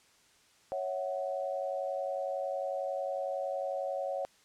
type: tone cluster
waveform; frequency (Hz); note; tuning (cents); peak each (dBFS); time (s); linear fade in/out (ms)
sine; 554 / 654 / 745; C#5 / E5 / F#5; -1 / -14 / +12; -34 / -39 / -38; 0.72-4.25; 0
effects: white hiss -64 dBFS RMS until 4.44 s + low-pass 8000 Hz 12 dB/octave